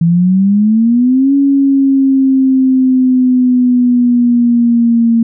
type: exponential two-way sweep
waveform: sine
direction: up then down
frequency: 164.81 to 279.4 to 229.4 Hz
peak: -6 dBFS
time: 0.01-5.23 s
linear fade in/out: 5 ms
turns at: 1.34 s
effects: none